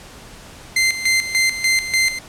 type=tone with tremolo; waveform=sawtooth; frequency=2080 Hz; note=C7; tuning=11 cents flat; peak=-10 dBFS; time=0.76-2.19 s; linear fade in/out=5 ms; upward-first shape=square; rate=3.4 Hz; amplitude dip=70%; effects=pink hiss -40 dBFS RMS until 2.28 s + low-pass 10000 Hz 12 dB/octave